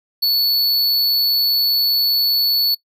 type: tone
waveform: square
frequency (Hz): 4435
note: C#8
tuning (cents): 0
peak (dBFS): -14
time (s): 0.22-2.75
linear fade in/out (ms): 10
effects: noise-tail reverb RT60 0.1 s tail -21 dB re dry